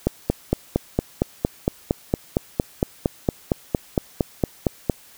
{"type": "click train", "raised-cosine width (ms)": 2, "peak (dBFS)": -4, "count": 22, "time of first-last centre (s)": [0.07, 4.898], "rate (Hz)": 4.35, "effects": ["white hiss -49 dBFS RMS until 5.17 s"]}